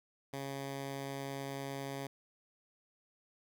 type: tone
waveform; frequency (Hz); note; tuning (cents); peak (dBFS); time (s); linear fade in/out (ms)
10% pulse; 137.7; C#3; -11; -31; 0.33-2.07; 5
effects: none